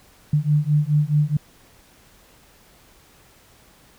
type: beating tone pair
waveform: sine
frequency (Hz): 146.83 / 151.53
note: D3 / D#3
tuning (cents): 0 / -45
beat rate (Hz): 4.7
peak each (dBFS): -19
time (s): 0.33-1.37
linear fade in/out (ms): 5
effects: pink hiss -53 dBFS RMS until 3.98 s